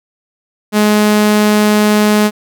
sawtooth tone, 210.6 Hz, G#3, 24 cents sharp, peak -4 dBFS, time 0.72-2.31 s, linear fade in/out 50 ms, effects none

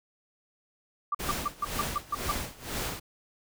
sine tone bursts, 1174.7 Hz, D6, in tune, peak -25 dBFS, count 8, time 1.12-2.316 s, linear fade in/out 5 ms, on 27 ms, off 140 ms
pink noise with tremolo, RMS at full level -32 dBFS, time 1.19-3 s, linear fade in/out 10 ms, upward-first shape sine, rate 2 Hz, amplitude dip 90%
effects none

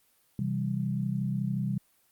sine chord, C major, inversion none, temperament equal, 130.81 / 164.81 / 196 Hz, C3 / E3 / G3, 0 / 0 / 0 cents, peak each -31 / -34 / -31 dBFS, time 0.39-1.78 s, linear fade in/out 2 ms, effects white hiss -67 dBFS RMS until 2.11 s + Opus 32 kbps

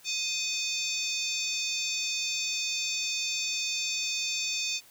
harmonic tone with a mistuned harmonic, 898 Hz, A5, 35 cents sharp, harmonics 3 / 4 / 5 / 6 / 7 / 8, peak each -34 / -35 / -36 / -37 / -37 / -38 dBFS, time 0.04-4.81 s, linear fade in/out 50 ms, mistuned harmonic 3, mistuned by -130 cents, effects white hiss -56 dBFS RMS until 4.9 s

